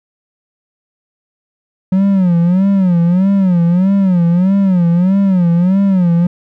triangle tone with vibrato, 183.3 Hz, F#3, 16 cents flat, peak -6 dBFS, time 1.92-6.27 s, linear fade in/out 5 ms, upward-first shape sine, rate 1.6 Hz, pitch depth 140 cents each way, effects none

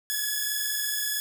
5% pulse tone pair together, 1683.5 / 1705 Hz, G#6 / G#6, +23 / +45 cents, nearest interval unison, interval 22 cents, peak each -21 / -17 dBFS, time 0.1-1.2 s, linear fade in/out 0 ms, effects 8-bit

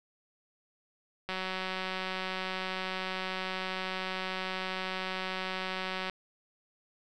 click train, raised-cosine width 0.3 ms, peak -19 dBFS, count 900, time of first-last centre 1.29-6.097 s, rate 187 Hz, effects none

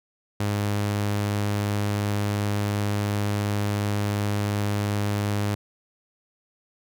sawtooth tone, 102.8 Hz, G#2, 17 cents flat, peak -19 dBFS, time 0.4-5.55 s, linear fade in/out 5 ms, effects none

